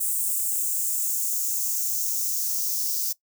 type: noise with high-pass filter sweep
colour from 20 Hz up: violet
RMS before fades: -26 dBFS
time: 0-3.13 s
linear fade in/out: 10 ms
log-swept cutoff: 8300 to 5300 Hz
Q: 3
effects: noise-tail reverb RT60 0.1 s tail -19 dB re dry